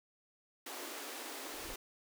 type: high-pass noise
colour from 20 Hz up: pink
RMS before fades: -45 dBFS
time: 0.66-1.76 s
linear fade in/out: 5 ms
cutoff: 250 Hz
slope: 96 dB/octave
type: noise with exponential growth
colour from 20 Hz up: brown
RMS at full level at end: -47 dBFS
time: 1.36-1.74 s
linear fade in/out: 1 ms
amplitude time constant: 82 ms
effects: none